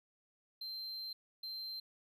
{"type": "tone bursts at uneven times", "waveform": "triangle", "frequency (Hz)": 4130, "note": "C8", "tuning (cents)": -23, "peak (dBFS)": -40, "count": 2, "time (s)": [[0.61, 1.13], [1.43, 1.8]], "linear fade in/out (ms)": 5, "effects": []}